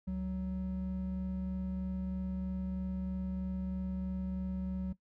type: tone pair together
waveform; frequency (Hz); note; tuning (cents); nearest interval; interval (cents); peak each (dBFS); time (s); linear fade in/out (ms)
triangle; 70 / 186.88; C#2 / F#3; +18 / +18; octave + perfect fourth; 1700; -39 / -32; 0.07-4.93; 10
effects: noise-tail reverb RT60 0.1 s tail -17 dB re dry + tanh soft clip ceiling -25 dBFS